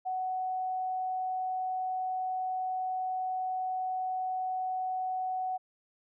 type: tone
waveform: sine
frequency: 745 Hz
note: F#5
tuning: 12 cents sharp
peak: -30 dBFS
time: 0.05-5.58 s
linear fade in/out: 20 ms
effects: none

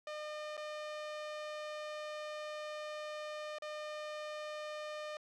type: tone with dropouts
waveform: sawtooth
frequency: 606 Hz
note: D#5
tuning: 46 cents flat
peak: -37 dBFS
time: 0.07-5.17 s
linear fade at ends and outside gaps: 2 ms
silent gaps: 0.569-0.576 / 3.585-3.621 s
effects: low-pass 5000 Hz 12 dB/octave

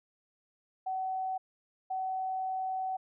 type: tone pair in turn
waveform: sine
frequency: 755 / 755 Hz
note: F#5 / F#5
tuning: +35 / +35 cents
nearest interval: unison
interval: 0 cents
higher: neither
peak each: -31 / -31 dBFS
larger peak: neither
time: 0.86-1.38 / 1.9-2.97 s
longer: second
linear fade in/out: 10 ms
effects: none

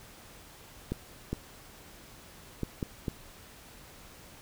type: clicks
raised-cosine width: 3 ms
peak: -18 dBFS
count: 5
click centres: 0.92 / 1.33 / 2.633 / 2.828 / 3.082 s
effects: pink hiss -52 dBFS RMS until 4.41 s

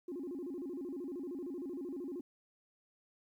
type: tone with vibrato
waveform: sine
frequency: 311.1 Hz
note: D#4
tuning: in tune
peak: -38 dBFS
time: 0.08-2.21 s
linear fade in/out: 5 ms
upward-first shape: square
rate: 13 Hz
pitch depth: 230 cents each way
effects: tanh soft clip ceiling -35 dBFS + 12-bit

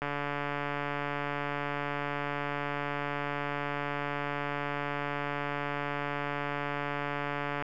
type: click train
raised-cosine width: 0.5 ms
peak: -18 dBFS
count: 1096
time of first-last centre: 0.02-7.624 s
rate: 144 Hz
effects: none

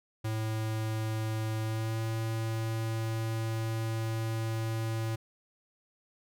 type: tone with pitch glide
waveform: square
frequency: 110 to 112.25 Hz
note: A2 to A2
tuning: 0 to +35 cents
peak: -31 dBFS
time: 0.24-5.16 s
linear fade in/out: 10 ms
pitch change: +35 cents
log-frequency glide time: 1.62-2.01 s
effects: none

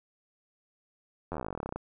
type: slowing click train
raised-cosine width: 1 ms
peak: -21 dBFS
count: 22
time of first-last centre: 1.32-1.76 s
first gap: 11 ms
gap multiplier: 1.06
effects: none

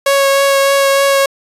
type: tone with vibrato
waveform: sawtooth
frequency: 552 Hz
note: C#5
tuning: 7 cents flat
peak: -5 dBFS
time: 0.06-1.26 s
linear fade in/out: 5 ms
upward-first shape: triangle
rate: 3.3 Hz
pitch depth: 13 cents each way
effects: resampled to 32000 Hz

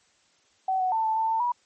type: tone with pitch steps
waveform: sine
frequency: 758 / 742 / 891 / 880 / 890 / 896 / 969 Hz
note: F#5 / F#5 / A5 / A5 / A5 / A5 / B5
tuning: +42 / +5 / +22 / 0 / +20 / +31 / -33 cents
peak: -22 dBFS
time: 0.68-1.52 s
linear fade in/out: 5 ms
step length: 120 ms
effects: white hiss -64 dBFS RMS until 1.65 s + MP3 32 kbps

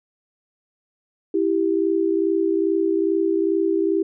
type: tone pair together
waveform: sine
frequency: 329.6 / 392 Hz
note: E4 / G4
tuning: 0 / 0 cents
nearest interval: minor third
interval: 300 cents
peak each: -20 dBFS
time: 1.34-4.03 s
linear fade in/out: 5 ms
effects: none

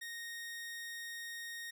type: tone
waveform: sawtooth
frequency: 1860 Hz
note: A#6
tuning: 4 cents flat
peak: -39 dBFS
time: 0.01-1.71 s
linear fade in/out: 10 ms
effects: none

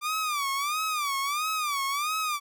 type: tone with vibrato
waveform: sawtooth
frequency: 1182 Hz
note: D6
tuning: 11 cents sharp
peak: -23 dBFS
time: 0.01-2.4 s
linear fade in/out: 50 ms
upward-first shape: sine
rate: 1.5 Hz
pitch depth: 140 cents each way
effects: none

